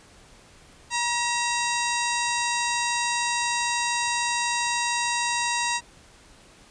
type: harmonic tone with a mistuned harmonic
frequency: 953 Hz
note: A#5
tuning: 38 cents sharp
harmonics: 1 / 2 / 3 / 4 / 5 / 6 / 7 / 8 / 9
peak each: -27 / -30 / -32 / -33 / -34 / -35 / -35 / -36 / -37 dBFS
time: 0.9-5.81 s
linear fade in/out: 50 ms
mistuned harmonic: 3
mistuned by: -85 cents
effects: pink hiss -52 dBFS RMS until 6.7 s + resampled to 22050 Hz